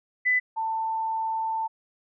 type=tone pair in turn; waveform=sine; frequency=2000 / 890.9 Hz; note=B6 / A5; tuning=+21 / +21 cents; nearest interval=octave + major second; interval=1400 cents; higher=first; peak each=-19 / -25 dBFS; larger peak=first; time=0.25-0.4 / 0.56-1.68 s; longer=second; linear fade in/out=20 ms; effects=none